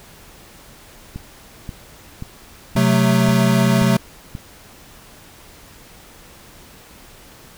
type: click train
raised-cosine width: 5 ms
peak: -16 dBFS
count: 7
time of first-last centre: 1.16-4.351 s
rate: 1.88 Hz
type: chord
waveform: square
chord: F# diminished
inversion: second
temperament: equal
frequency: 130.81 / 185 / 220 Hz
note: C3 / F#3 / A3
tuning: 0 / 0 / 0 cents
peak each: -18 dBFS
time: 2.76-3.97 s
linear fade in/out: 5 ms
effects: pink hiss -44 dBFS RMS until 7.57 s